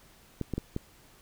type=clicks; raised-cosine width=3 ms; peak=-18 dBFS; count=4; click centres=0.413 / 0.537 / 0.58 / 0.764 s; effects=pink hiss -58 dBFS RMS until 1.21 s